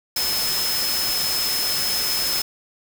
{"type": "tone in noise", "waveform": "sine", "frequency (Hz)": 5180, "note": "E8", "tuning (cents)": -31, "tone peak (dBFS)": -23, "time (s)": [0.16, 2.42], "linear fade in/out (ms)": 5, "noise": "white", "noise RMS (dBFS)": -25, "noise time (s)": [0.16, 2.42], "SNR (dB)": -1, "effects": []}